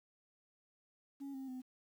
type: tone with pitch steps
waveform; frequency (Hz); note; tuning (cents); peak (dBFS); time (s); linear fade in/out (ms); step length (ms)
sine; 277.4 / 266.3 / 255.6; C#4 / C4 / C4; +1 / +31 / -40; -40; 1.2-1.62; 20; 140
effects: tanh soft clip ceiling -41 dBFS + 11-bit